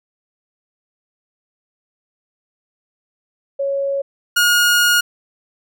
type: tone pair in turn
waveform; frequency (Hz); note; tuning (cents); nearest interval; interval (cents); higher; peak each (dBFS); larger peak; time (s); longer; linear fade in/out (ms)
sine / sawtooth; 554 / 1433.6; C#5 / F6; -1 / +45; octave + major third; 1646; second; -17 / -8; second; 3.59-4.02 / 4.36-5.01; second; 10
effects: none